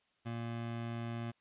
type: tone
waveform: 25% pulse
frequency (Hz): 116.54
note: A#2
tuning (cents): 0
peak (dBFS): -34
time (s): 0.25-1.32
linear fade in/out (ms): 20
effects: white hiss -75 dBFS RMS until 1.4 s + resampled to 8000 Hz